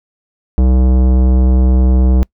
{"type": "tone with tanh clipping", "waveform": "sine", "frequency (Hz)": 63.6, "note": "C2", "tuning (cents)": -48, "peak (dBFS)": -9, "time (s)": [0.58, 2.23], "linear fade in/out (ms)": 0, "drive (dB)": 17, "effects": ["noise-tail reverb RT60 0.1 s tail -25 dB re dry"]}